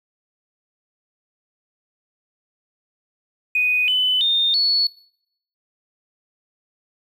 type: tone with pitch steps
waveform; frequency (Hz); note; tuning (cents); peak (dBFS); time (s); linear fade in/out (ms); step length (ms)
triangle; 2489 / 3012 / 3644 / 4409; D#7 / F#7 / A#7 / C#8; 0 / +30 / -40 / -10; -12; 3.55-4.87; 5; 330
effects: noise-tail reverb RT60 0.7 s tail -25 dB re dry + tanh soft clip ceiling -14 dBFS